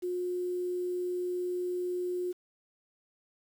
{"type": "tone with quantisation", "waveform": "sine", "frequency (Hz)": 359.2, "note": "F4", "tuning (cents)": 49, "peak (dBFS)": -30, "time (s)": [0.02, 2.33], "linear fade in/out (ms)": 20, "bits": 9, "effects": []}